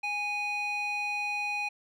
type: tone with band-pass filter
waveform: square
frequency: 825 Hz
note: G#5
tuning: 12 cents flat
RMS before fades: -32 dBFS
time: 0.03-1.69 s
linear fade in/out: 10 ms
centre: 2100 Hz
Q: 4.6
effects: none